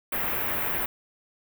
white band-stop noise, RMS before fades -28 dBFS, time 0.12-0.86 s, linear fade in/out 5 ms, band 2400 to 15000 Hz, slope 24 dB/octave, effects none

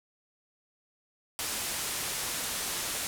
white low-pass noise, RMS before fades -34 dBFS, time 1.39-3.07 s, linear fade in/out 0 ms, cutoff 12000 Hz, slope 24 dB/octave, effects none

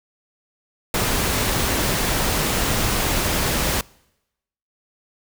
pink noise, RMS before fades -21 dBFS, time 0.94-3.81 s, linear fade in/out 2 ms, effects noise-tail reverb RT60 0.9 s tail -25 dB re dry

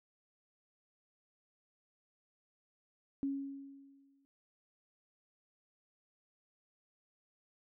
sine tone with exponential decay, 275.9 Hz, C#4, 8 cents flat, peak -31 dBFS, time 3.23-4.25 s, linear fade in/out 0 ms, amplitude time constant 220 ms, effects none

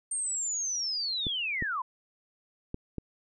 sine linear sweep, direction down, 8800 to 958 Hz, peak -29 dBFS, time 0.11-1.82 s, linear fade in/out 5 ms
clicks, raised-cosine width 3 ms, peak -21 dBFS, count 4, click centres 1.268 / 1.624 / 2.744 / 2.983 s
effects none

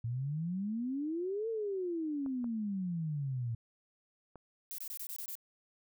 sine exponential two-way sweep, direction up then down, 112.7 to 460 to 112.7 Hz, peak -33 dBFS, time 0.04-3.55 s, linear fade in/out 5 ms, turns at 1.49 s
clicks, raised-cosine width 1 ms, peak -36 dBFS, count 3, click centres 2.262 / 2.443 / 4.357 s
violet noise bursts, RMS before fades -42 dBFS, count 7, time 4.71-5.353 s, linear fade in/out 0 ms, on 73 ms, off 22 ms
effects none

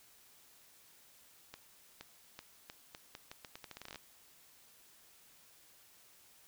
accelerating click train, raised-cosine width 0.2 ms, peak -29 dBFS, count 19, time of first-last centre 1.54-3.958 s, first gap 470 ms, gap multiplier 0.81, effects white hiss -63 dBFS RMS until 6.47 s

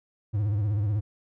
triangle tone with vibrato, 103.83 Hz, G#2, in tune, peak -21 dBFS, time 0.33-1.01 s, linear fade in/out 20 ms, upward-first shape sine, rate 16 Hz, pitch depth 100 cents each way, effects none

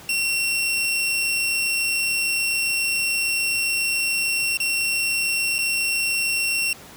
sawtooth tone with dropouts, 2727 Hz, F7, 42 cents flat, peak -17 dBFS, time 0.09-6.73 s, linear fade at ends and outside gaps 2 ms, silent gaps 4.572-4.601 / 5.583-5.588 s, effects pink hiss -43 dBFS RMS until 6.96 s + high-pass 80 Hz 12 dB/octave

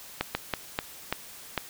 slowing click train, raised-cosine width 0.3 ms, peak -10 dBFS, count 6, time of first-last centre 0.21-1.577 s, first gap 140 ms, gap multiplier 1.34, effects white hiss -46 dBFS RMS until 1.69 s

